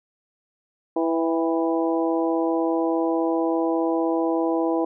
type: harmonic tone with a mistuned harmonic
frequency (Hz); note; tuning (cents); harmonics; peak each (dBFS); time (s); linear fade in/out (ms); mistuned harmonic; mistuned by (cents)
164.81; E3; 0; 2 / 3 / 4 / 5 / 6; -22 / -26 / -28 / -30 / -32; 0.96-4.85; 5; 5; -35
effects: none